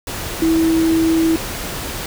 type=tone in noise; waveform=sine; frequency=325.5 Hz; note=E4; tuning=22 cents flat; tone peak=-12 dBFS; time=0.42-1.36 s; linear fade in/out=2 ms; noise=pink; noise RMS=-26 dBFS; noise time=0.07-2.06 s; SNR=+11 dB; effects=none